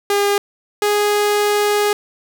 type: tone pair in turn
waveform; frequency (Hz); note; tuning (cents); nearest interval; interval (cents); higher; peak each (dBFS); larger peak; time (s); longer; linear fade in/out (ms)
sawtooth; 405.2 / 414.4; G#4 / G#4; -43 / -4; unison; 39; second; -10; neither; 0.1-0.38 / 0.82-1.93; second; 2
effects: none